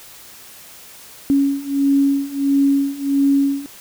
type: beating tone pair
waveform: sine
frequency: 277.2 / 278.7 Hz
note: C#4 / C#4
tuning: 0 / +9 cents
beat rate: 1.5 Hz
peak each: -18 / -16 dBFS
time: 1.3-3.66 s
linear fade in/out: 0 ms
effects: white hiss -41 dBFS RMS until 3.8 s